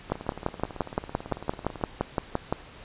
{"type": "two click trains", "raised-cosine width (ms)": 1, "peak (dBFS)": [-10, -23], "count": [15, 32], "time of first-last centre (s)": [[0.12, 2.525], [0.1, 1.813]], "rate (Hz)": [5.82, 18.1], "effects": ["pink hiss -47 dBFS RMS until 2.84 s", "resampled to 8000 Hz"]}